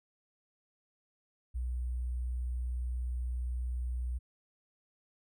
sine tone with sample-and-hold, 61.5 Hz, B1, 7 cents flat, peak -32 dBFS, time 1.54-4.19 s, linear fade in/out 20 ms, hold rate 8820 Hz, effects none

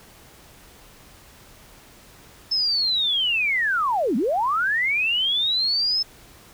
sine linear two-way sweep, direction down then up, 5274 to 196 to 5274 Hz, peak -19 dBFS, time 2.51-6.03 s, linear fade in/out 10 ms, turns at 4.16 s, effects pink hiss -49 dBFS RMS until 6.53 s

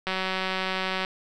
click train, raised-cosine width 0.3 ms, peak -12 dBFS, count 185, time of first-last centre 0.07-1.049 s, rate 188 Hz, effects none

